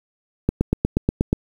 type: click train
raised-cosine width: 3 ms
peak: -4 dBFS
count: 8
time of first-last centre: 0.49-1.329 s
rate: 8.34 Hz
effects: 7-bit